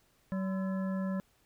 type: harmonic tone with a mistuned harmonic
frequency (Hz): 190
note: F#3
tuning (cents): +46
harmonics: 1 / 3 / 5 / 7 / 9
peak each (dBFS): -31 / -41 / -47 / -51 / -50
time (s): 0.32-1.2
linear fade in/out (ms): 0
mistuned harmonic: 5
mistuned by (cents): +120
effects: pink hiss -69 dBFS RMS until 1.45 s